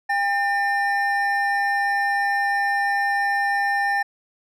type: tone pair together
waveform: triangle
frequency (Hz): 802 / 1801.5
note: G5 / A6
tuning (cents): +39 / +40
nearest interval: octave + major second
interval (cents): 1401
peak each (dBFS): -20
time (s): 0.09-4.03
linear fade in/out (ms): 10
effects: none